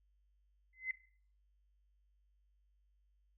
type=tone with exponential growth; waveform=sine; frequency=2050 Hz; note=C7; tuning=36 cents flat; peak=-31 dBFS; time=0.73-0.91 s; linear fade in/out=2 ms; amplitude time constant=38 ms; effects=noise-tail reverb RT60 0.5 s tail -18 dB re dry + added 50 Hz sine -70 dBFS peak until 3.37 s